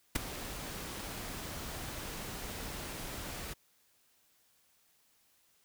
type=noise with ADSR envelope; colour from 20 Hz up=pink; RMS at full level=-27 dBFS; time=0.15-3.54 s; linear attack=10 ms; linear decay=8 ms; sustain=-15 dB; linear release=15 ms; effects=white hiss -70 dBFS RMS until 5.64 s